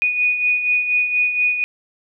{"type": "beating tone pair", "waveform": "sine", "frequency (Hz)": [2471, 2475.2], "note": ["D#7", "D#7"], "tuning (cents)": [-13, -10], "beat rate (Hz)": 4.2, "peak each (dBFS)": [-16, -24], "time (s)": [0.02, 1.64], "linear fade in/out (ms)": 0, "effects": []}